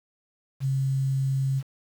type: tone with quantisation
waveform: sine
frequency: 134.6 Hz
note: C3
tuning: 49 cents sharp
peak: -22 dBFS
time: 0.6-1.63 s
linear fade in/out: 50 ms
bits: 8
effects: none